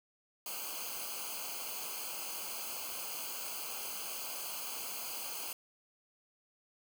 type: noise with comb filter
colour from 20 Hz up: white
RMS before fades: -41 dBFS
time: 0.46-5.53 s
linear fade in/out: 2 ms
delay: 0.54 ms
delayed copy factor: -0.9
effects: none